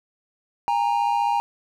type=tone pair together; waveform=triangle; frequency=814.9 / 930 Hz; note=G#5 / A#5; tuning=-33 / -4 cents; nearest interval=major second; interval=229 cents; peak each=-20 dBFS; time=0.68-1.4 s; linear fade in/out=0 ms; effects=none